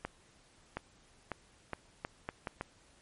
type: accelerating click train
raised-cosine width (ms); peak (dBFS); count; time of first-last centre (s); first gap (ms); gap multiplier
0.5; -21; 8; 0.05-2.611; 720; 0.76
effects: pink hiss -64 dBFS RMS until 3.01 s + MP3 48 kbps